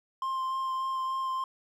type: tone with vibrato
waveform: triangle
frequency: 1053 Hz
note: C6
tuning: 11 cents sharp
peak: -27 dBFS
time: 0.22-1.44 s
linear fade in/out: 2 ms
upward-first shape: sine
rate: 3.4 Hz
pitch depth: 11 cents each way
effects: none